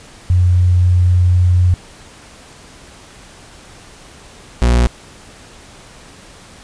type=tone pair in turn; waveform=sine / 40% pulse; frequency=89.6 / 59.97 Hz; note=F2 / A#1; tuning=+45 / +50 cents; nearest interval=perfect fifth; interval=695 cents; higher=first; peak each=-8 dBFS; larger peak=neither; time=0.3-1.74 / 4.62-4.87 s; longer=first; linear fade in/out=0 ms; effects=pink hiss -40 dBFS RMS until 6.63 s + resampled to 22050 Hz